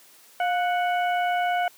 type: harmonic tone with a mistuned harmonic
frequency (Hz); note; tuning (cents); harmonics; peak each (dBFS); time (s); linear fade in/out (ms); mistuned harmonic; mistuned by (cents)
740; F#5; 0; 1 / 2 / 3 / 4; -22 / -30 / -34 / -38; 0.4-1.68; 2; 1; -74
effects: white hiss -53 dBFS RMS until 1.77 s + high-pass 200 Hz 12 dB/octave